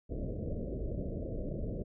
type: low-pass noise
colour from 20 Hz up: pink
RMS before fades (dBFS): -37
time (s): 0.09-1.84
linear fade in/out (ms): 20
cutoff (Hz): 630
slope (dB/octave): 96
effects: none